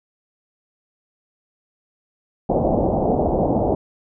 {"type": "low-pass noise", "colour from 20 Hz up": "white", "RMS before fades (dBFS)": -19, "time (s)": [2.49, 3.75], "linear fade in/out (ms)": 5, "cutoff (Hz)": 770, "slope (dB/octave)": 48, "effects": []}